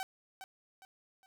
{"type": "tone with echo", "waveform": "sawtooth", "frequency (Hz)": 764, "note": "G5", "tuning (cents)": -45, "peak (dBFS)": -32, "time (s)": [0, 0.03], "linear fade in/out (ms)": 0, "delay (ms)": 410, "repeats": 3, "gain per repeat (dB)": -9, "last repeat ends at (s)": 1.26, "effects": []}